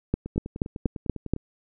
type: two click trains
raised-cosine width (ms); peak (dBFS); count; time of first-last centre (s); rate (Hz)
3; -9 / -21; 6 / 12; 0.14-1.336 / 0.26-1.363; 4.18 / 9.97
effects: none